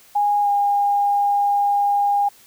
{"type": "tone with pitch glide", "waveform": "sine", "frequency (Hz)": [822, 811.2], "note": ["G#5", "G#5"], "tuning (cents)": [-18, -41], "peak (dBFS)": -15, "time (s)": [0.15, 2.29], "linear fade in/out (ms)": 10, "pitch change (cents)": -23, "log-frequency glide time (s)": [0.42, 0.48], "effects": ["white hiss -50 dBFS RMS until 2.46 s"]}